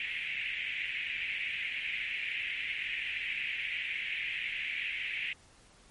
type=band-pass noise; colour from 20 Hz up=white; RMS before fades=-36 dBFS; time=0-5.33 s; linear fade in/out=2 ms; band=2000 to 2700 Hz; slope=48 dB/octave; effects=pink hiss -60 dBFS RMS until 5.9 s + MP3 48 kbps